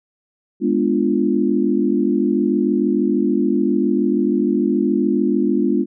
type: chord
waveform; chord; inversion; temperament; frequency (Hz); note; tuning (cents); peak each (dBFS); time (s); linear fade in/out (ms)
sine; G# diminished seventh; none; equal with one note detuned; 207.7 / 246.9 / 293.7 / 347.4; G#3 / B3 / D4 / F4; 0 / 0 / 0 / -9; -20; 0.6-5.86; 50
effects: none